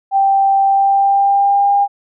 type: tone with pitch glide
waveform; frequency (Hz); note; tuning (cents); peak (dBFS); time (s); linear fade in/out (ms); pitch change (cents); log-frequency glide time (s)
sine; 784 to 804.6; G5 to G5; 0 to +45; -9; 0.11-1.88; 50; +45; 0.65-1.74
effects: none